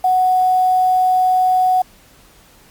sine tone with quantisation, 740 Hz, F#5, in tune, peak -11 dBFS, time 0.04-1.82 s, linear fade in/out 5 ms, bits 6, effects pink hiss -48 dBFS RMS until 2.7 s + Opus 48 kbps

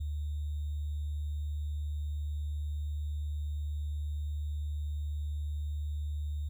sine tone with sample-and-hold, 74.3 Hz, D2, 21 cents sharp, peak -32 dBFS, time 0-6.49 s, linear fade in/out 10 ms, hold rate 3675 Hz, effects none

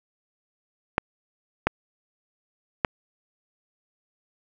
clicks, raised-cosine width 0.5 ms, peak -4 dBFS, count 3, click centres 0.981 / 1.67 / 2.848 s, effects none

